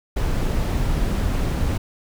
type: noise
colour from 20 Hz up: brown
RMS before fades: -21 dBFS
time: 0.16-1.78 s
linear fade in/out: 10 ms
effects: none